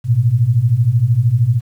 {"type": "beating tone pair", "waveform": "sine", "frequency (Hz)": [110, 123], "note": ["A2", "B2"], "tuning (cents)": [0, -7], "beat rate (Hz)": 13, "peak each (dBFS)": [-15, -12], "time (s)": [0.04, 1.61], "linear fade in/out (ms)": 50, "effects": ["8-bit"]}